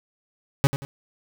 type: tone with echo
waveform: 40% pulse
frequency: 138.59 Hz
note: C#3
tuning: in tune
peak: -13 dBFS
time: 0.64-0.67 s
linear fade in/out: 0 ms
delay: 90 ms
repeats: 2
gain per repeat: -10 dB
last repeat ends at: 0.85 s
effects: none